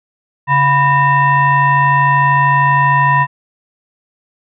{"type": "tone with frequency modulation", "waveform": "sine", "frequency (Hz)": 987.8, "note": "B5", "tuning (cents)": 0, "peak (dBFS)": -8, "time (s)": [0.47, 3.27], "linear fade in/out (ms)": 50, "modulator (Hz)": 847, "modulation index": 0.96, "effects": []}